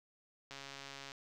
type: click train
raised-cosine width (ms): 0.2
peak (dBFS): -30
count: 85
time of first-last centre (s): 0.51-1.119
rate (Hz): 138
effects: 11-bit